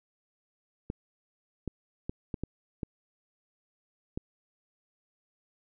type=clicks; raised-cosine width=3 ms; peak=-20 dBFS; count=7; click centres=0.901 / 1.677 / 2.095 / 2.342 / 2.436 / 2.832 / 4.175 s; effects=none